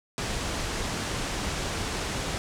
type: low-pass noise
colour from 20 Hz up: pink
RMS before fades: -31 dBFS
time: 0.18-2.38 s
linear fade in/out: 0 ms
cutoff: 8600 Hz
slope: 24 dB/octave
effects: none